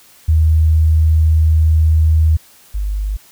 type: tone pair in turn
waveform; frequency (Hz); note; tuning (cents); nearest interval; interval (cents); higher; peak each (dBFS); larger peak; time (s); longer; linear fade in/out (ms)
sine; 79.1 / 50.62; D#2 / G#1; +29 / -44; minor sixth; 773; first; -8 / -16; first; 0.28-2.37 / 2.74-3.17; first; 10
effects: white hiss -46 dBFS RMS until 3.31 s